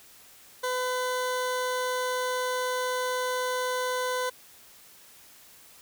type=tone; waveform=20% pulse; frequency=504 Hz; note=B4; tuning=35 cents sharp; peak=-22 dBFS; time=0.63-4.3 s; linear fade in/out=10 ms; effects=white hiss -53 dBFS RMS until 5.81 s